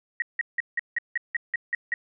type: tone bursts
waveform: sine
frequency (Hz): 1892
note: A#6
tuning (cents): +25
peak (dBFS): -22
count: 10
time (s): 0.2-1.94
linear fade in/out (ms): 2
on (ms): 21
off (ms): 170
effects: none

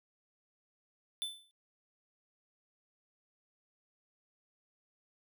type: tone with exponential decay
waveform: square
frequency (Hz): 3520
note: A7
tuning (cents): 0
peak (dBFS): -32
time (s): 1.22-1.51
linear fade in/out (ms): 0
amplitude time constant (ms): 62
effects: noise-tail reverb RT60 0.1 s tail -25 dB re dry

